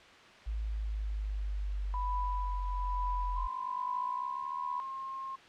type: linear sweep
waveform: sine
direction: down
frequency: 54.3 to 43.23 Hz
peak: -32 dBFS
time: 0.46-3.48 s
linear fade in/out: 20 ms
type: tone with tremolo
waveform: sine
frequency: 991 Hz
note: B5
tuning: 6 cents sharp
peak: -32 dBFS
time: 1.94-4.8 s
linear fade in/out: 0 ms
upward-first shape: triangle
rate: 1.1 Hz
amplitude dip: 60%
type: tone with pitch glide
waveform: sine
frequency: 1040 to 1068 Hz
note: C6 to C6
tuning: -11 to +35 cents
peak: -37 dBFS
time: 3.36-5.36 s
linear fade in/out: 10 ms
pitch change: +46 cents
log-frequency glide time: 3.82-4.55 s
effects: white hiss -54 dBFS RMS until 5.48 s + low-pass 3000 Hz 12 dB/octave